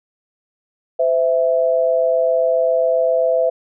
sine tone pair together, 511.5 / 659 Hz, C5 / E5, -39 / -1 cents, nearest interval major third, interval 438 cents, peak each -16 dBFS, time 0.99-3.5 s, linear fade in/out 10 ms, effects none

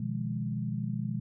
sine chord, F half-diminished seventh, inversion second, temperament equal, 123.47 / 155.56 / 174.61 / 207.7 Hz, Cb3 / Eb3 / F3 / Ab3, 0 / 0 / 0 / 0 cents, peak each -34 / -37 / -38 / -35 dBFS, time 0-1.2 s, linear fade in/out 5 ms, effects none

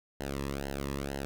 sawtooth tone with flanger, 69.3 Hz, C#2, in tune, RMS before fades -36 dBFS, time 0.2-1.25 s, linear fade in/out 0 ms, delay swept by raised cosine 0.84 to 1.36 ms, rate 2.1 Hz, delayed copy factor -0.9, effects none

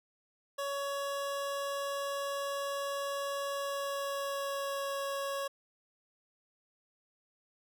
25% pulse tone with pitch glide, 560 to 554.5 Hz, C#5 to C#5, +18 to 0 cents, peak -30 dBFS, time 0.58-5.48 s, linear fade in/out 10 ms, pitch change -18 cents, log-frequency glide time 3.49-4.98 s, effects none

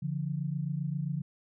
sine tone pair together, 143.5 / 171.08 Hz, D3 / F3, -40 / -35 cents, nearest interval minor third, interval 305 cents, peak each -32 / -34 dBFS, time 0.02-1.22 s, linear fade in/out 10 ms, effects none

